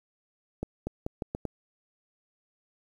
accelerating click train, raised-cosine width 2 ms, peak -18 dBFS, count 6, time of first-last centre 0.63-1.453 s, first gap 240 ms, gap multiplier 0.81, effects 9-bit

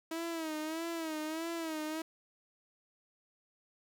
sawtooth tone with vibrato, 321.3 Hz, E4, 44 cents flat, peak -32 dBFS, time 0.11-2.02 s, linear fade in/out 5 ms, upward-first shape sine, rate 1.6 Hz, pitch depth 79 cents each way, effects 10-bit

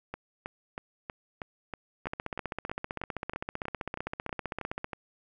two click trains, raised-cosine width 0.5 ms, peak -18 / -21 dBFS, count 44 / 16, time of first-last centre 2.07-4.844 / 0.14-4.932 s, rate 15.5 / 3.13 Hz, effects none

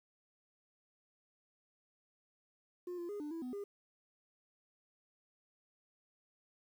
sine tone with pitch steps, 356.3 / 345.4 / 411.5 / 296.9 / 329.8 / 250.8 / 404.2 Hz, F4 / F4 / G#4 / D4 / E4 / B3 / G#4, +35 / -19 / -16 / +19 / +1 / +27 / -47 cents, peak -37 dBFS, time 2.87-3.64 s, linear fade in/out 5 ms, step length 110 ms, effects tanh soft clip ceiling -39 dBFS + 11-bit

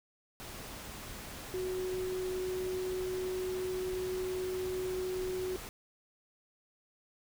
sine tone in noise, 370 Hz, F#4, in tune, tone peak -33 dBFS, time 1.54-5.56 s, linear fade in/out 0 ms, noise pink, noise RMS -45 dBFS, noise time 0.4-5.69 s, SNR +9 dB, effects none

